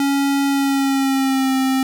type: tone with pitch glide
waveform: square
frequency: 278.4 to 264.1 Hz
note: C#4 to C4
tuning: +8 to +16 cents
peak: -16 dBFS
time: 0-1.83 s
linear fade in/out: 2 ms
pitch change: -92 cents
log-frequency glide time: 0.48-1.55 s
effects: none